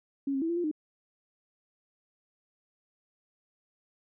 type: tone with pitch steps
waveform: sine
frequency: 276.7 / 269.5 / 327.8 / 341.1 / 349.8 / 305.8 Hz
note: C#4 / C#4 / E4 / F4 / F4 / D#4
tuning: -3 / -49 / -10 / -41 / +3 / -30 cents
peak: -27 dBFS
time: 0.27-0.714 s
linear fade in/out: 5 ms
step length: 74 ms
effects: none